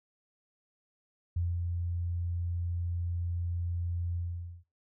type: tone with ADSR envelope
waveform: sine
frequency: 86.6 Hz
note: F2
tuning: 14 cents flat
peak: -27 dBFS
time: 1.36-4.64 s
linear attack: 6 ms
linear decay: 210 ms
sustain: -3 dB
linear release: 480 ms
effects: noise-tail reverb RT60 0.3 s tail -22 dB re dry

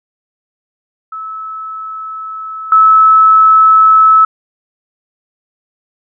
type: tone with level steps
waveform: sine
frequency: 1301 Hz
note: E6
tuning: 23 cents flat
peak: -21 / -3 dBFS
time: 1.12-4.25 s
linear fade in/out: 5 ms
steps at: 2.72 s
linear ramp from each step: 2 ms
effects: none

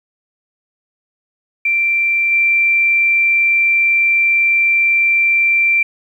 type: tone with level steps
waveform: sine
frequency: 2354 Hz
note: D7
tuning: 3 cents sharp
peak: -12 / -10 dBFS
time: 1.65-5.83 s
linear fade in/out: 5 ms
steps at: 2.31 s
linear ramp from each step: 20 ms
effects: 8-bit

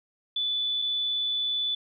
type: tone pair in turn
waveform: sine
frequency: 3479 / 3479 Hz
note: A7 / A7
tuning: -20 / -20 cents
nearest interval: unison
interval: 0 cents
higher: neither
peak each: -25 dBFS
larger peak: neither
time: 0.36-0.82 / 0.82-1.75 s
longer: second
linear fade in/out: 5 ms
effects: none

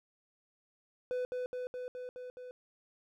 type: tone with echo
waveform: triangle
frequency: 500 Hz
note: B4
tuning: 21 cents sharp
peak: -30 dBFS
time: 1.11-1.25 s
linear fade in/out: 0 ms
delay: 210 ms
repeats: 6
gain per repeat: -2 dB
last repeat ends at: 2.51 s
effects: none

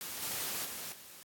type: noise with level steps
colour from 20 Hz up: white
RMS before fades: -41 / -37 / -42 / -52 dBFS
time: 0.01-1.23 s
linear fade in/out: 0 ms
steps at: 0.22 / 0.65 / 0.92 s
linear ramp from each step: 5 ms
effects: high-pass 80 Hz 12 dB/octave + AAC 64 kbps

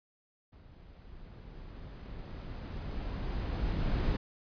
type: noise with level ramp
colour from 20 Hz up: brown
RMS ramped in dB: -55 to -29 dBFS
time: 0.52-4.17 s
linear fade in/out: 10 ms
effects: resampled to 11025 Hz

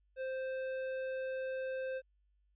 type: tone with hard clipping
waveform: sine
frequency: 523 Hz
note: C5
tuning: 1 cent flat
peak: -38 dBFS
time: 0.16-2.02 s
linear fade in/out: 50 ms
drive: 10 dB
effects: added 50 Hz sine -70 dBFS peak until 2.55 s + resampled to 8000 Hz

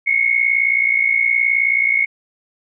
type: tone pair together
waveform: sine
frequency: 2158 / 2217 Hz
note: C#7 / C#7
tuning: -47 / 0 cents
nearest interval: unison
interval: 47 cents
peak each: -16 dBFS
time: 0.06-2.06 s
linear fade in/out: 20 ms
effects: none

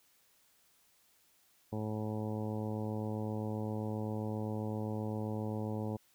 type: harmonic tone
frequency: 107.6 Hz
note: A2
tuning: 38 cents flat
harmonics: 1 / 2 / 3 / 4 / 5 / 6 / 7 / 8 / 9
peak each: -38 / -39 / -44 / -44 / -45 / -54 / -50 / -51 / -54 dBFS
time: 1.72-5.97 s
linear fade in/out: 10 ms
effects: white hiss -69 dBFS RMS until 6.14 s

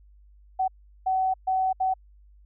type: tone bursts at uneven times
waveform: sine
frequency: 755 Hz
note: F#5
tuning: 35 cents sharp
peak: -21 dBFS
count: 4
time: 0.59-0.68 / 1.06-1.34 / 1.47-1.73 / 1.8-1.94 s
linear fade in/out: 10 ms
effects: added 50 Hz sine -51 dBFS peak until 2.45 s

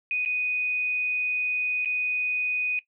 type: tone with dropouts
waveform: sine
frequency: 2488 Hz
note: D#7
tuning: 1 cent flat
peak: -24 dBFS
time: 0.11-2.79 s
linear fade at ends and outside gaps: 1 ms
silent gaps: 0.25-0.259 / 1.848-1.857 s
effects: noise-tail reverb RT60 0.1 s tail -17 dB re dry

